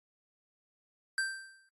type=tone with exponential decay; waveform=square; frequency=1568 Hz; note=G6; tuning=in tune; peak=-28 dBFS; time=1.18-1.69 s; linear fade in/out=1 ms; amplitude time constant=110 ms; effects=AAC 32 kbps